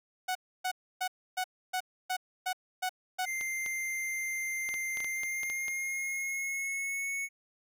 sawtooth tone bursts, 740 Hz, F#5, in tune, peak -26 dBFS, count 9, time 0.28-3.257 s, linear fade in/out 10 ms, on 73 ms, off 290 ms
square tone with pitch glide, 2093 to 2209 Hz, C7 to C#7, 0 to -7 cents, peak -33 dBFS, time 3.24-7.29 s, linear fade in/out 50 ms, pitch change +93 cents, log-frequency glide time 5.08-7.09 s
clicks, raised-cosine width 0.2 ms, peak -25 dBFS, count 11, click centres 3.411 / 3.662 / 4.69 / 4.741 / 4.972 / 5.004 / 5.045 / 5.234 / 5.433 / 5.5 / 5.682 s
effects none

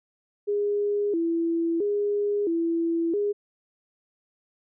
sine tone with vibrato, 370 Hz, F#4, in tune, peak -22 dBFS, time 0.47-3.33 s, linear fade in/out 20 ms, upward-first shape square, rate 0.75 Hz, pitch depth 180 cents each way, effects none

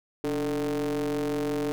square ring-modulated tone, 77.78 Hz, D#2, in tune, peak -24 dBFS, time 0.24-1.72 s, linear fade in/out 0 ms, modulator 366 Hz, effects none

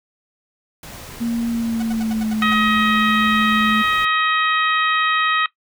pink noise, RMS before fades -36 dBFS, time 0.83-4.05 s, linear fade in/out 2 ms
sine tone with pitch glide, 233 to 217.4 Hz, A#3 to A3, -1 to -21 cents, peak -18 dBFS, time 1.2-3.83 s, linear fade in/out 20 ms, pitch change -120 cents, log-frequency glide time 1.5-2.31 s
sawtooth tone bursts, 740 Hz, F#5, in tune, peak -26 dBFS, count 8, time 1.8-2.54 s, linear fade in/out 5 ms, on 26 ms, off 76 ms
harmonic tone, 632 Hz, D#5, 27 cents sharp, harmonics 2 / 3 / 4 / 5 / 6, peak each -18 / -22 / -24 / -26 / -28 dBFS, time 2.42-5.46 s, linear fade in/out 2 ms
effects noise-tail reverb RT60 0.1 s tail -18 dB re dry

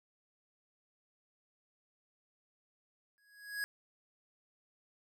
square tone with exponential growth, 1663 Hz, G#6, 2 cents sharp, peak -33 dBFS, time 3.18-3.64 s, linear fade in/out 0 ms, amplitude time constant 98 ms, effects none

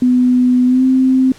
sine tone with pitch glide, 250 to 260.5 Hz, B3 to C4, +21 to -7 cents, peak -8 dBFS, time 0.02-1.32 s, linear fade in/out 2 ms, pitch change +72 cents, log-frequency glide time 0.66-0.84 s, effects pink hiss -42 dBFS RMS until 1.38 s + low-pass 10000 Hz 12 dB/octave

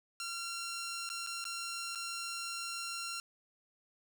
10% pulse tone with dropouts, 1373 Hz, F6, 30 cents flat, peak -30 dBFS, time 0.2-3.2 s, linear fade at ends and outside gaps 1 ms, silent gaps 1.091-1.1 / 1.265-1.271 / 1.442-1.452 / 1.95-1.956 s, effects 11-bit

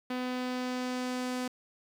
sawtooth tone with low-pass filter sweep, 251.7 Hz, B3, 33 cents sharp, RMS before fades -34 dBFS, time 0.1-1.48 s, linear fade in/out 5 ms, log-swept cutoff 3600 to 10000 Hz, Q 0.97, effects 9-bit

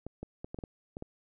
clicks, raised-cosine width 2 ms, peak -26 dBFS, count 8, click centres 0.066 / 0.23 / 0.445 / 0.545 / 0.588 / 0.638 / 0.969 / 1.024 s, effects none

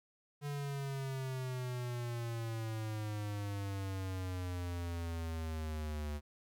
square exponential sweep, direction down, 145.5 to 73.4 Hz, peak -38 dBFS, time 0.41-6.21 s, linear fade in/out 50 ms, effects 13-bit

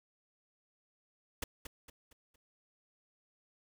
pink noise with echo, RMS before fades -37 dBFS, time 1.42-1.44 s, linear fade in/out 5 ms, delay 230 ms, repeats 4, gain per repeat -8 dB, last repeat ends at 2.36 s, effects none

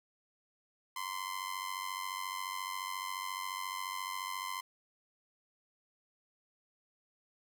sawtooth tone with amplitude modulation, 1035 Hz, C6, 19 cents flat, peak -30 dBFS, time 0.96-4.61 s, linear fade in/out 5 ms, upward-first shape sine, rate 94.3 Hz, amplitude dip 80%, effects none

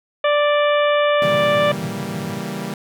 harmonic tone, 587.3 Hz, D5, in tune, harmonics 1 / 2 / 3 / 4 / 5 / 6, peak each -15 / -21 / -25 / -27 / -29 / -31 dBFS, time 0.24-1.72 s, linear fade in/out 5 ms
sawtooth chord, C# diminished seventh, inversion none, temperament equal with one note detuned, 138.59 / 163.86 / 196 / 233.1 Hz, C#3 / E3 / G3 / Bb3, 0 / -10 / 0 / 0 cents, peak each -30 / -27 / -24 / -27 dBFS, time 1.22-2.74 s, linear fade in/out 2 ms
white band-pass noise, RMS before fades -32 dBFS, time 1.24-2.4 s, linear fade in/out 5 ms, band 100 to 170 Hz, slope 96 dB/octave
effects none

